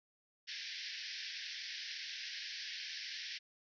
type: band-pass noise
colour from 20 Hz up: white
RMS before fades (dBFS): -45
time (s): 0.47-3.39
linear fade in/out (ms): 20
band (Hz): 1600 to 5600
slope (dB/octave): 96
effects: none